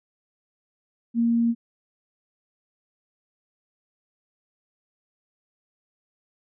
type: tone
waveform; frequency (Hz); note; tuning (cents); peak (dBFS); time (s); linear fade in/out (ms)
sine; 233.1; A#3; 0; -18; 1.14-1.55; 50
effects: none